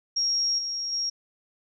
sine tone with level steps, 5588 Hz, F8, in tune, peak -22 / -28 / -25 dBFS, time 0.16-1.1 s, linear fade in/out 10 ms, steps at 0.58 / 0.92 s, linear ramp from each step 10 ms, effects none

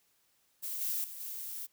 violet noise with level steps, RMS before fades -38 / -34 / -45 / -41 dBFS, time 0.62-1.67 s, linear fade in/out 20 ms, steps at 0.81 / 1.04 / 1.2 s, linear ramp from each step 2 ms, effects white hiss -72 dBFS RMS until 1.72 s

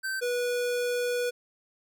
square tone pair in turn, 1550 / 488.2 Hz, G6 / B4, -20 / -20 cents, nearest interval octave + minor sixth, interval 2000 cents, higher first, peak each -30 / -27 dBFS, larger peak second, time 0.03-0.21 / 0.21-1.31 s, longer second, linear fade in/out 20 ms, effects none

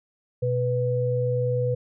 sine tone pair together, 123.8 / 494.8 Hz, B2 / B4, +5 / +3 cents, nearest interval 2 octaves, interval 2398 cents, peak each -24 / -24 dBFS, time 0.42-1.75 s, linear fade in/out 10 ms, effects none

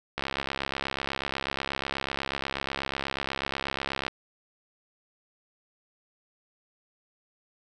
click train, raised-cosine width 0.3 ms, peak -13 dBFS, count 267, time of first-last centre 0.18-4.08 s, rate 68.2 Hz, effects none

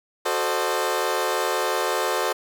20% pulse chord, F# diminished seventh, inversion none, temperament equal with one note detuned, 370 / 440 / 523.3 / 609.1 Hz, F#4 / A4 / C5 / Eb5, 0 / 0 / 0 / -37 cents, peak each -23 / -22 / -22 / -24 dBFS, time 0.25-2.33 s, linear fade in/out 10 ms, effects none

